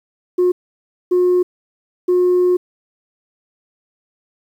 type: tone bursts at uneven times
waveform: sine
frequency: 360 Hz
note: F#4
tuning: 47 cents flat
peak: -9 dBFS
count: 3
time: 0.38-0.52 / 1.11-1.43 / 2.08-2.57 s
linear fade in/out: 10 ms
effects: tanh soft clip ceiling -9 dBFS + 8-bit